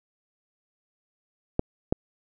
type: clicks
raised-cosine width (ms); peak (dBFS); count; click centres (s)
2; -8; 2; 1.594 / 1.925
effects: none